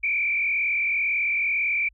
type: tone with frequency modulation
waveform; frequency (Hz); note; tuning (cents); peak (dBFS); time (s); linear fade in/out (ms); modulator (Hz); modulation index
sine; 2335; D7; -11; -21; 0.03-1.89; 10; 42; 1.9
effects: added 50 Hz sine -55 dBFS peak until 1.93 s